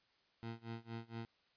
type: tone with tremolo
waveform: 20% pulse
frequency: 114.9 Hz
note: A#2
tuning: 25 cents flat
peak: -37 dBFS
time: 0.43-1.25 s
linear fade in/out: 0 ms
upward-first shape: sine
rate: 4.3 Hz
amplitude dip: 95%
effects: white hiss -74 dBFS RMS until 1.56 s + resampled to 11025 Hz